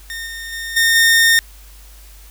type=tone with level steps; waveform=sawtooth; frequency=1830 Hz; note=A#6; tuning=32 cents flat; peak=-22 / -24 / -21 / -8 / -6 dBFS; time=0.1-1.39 s; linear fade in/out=0 ms; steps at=0.26 / 0.52 / 0.76 / 0.95 s; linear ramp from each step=10 ms; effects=added 50 Hz sine -39 dBFS peak until 2.3 s + white hiss -46 dBFS RMS until 2.3 s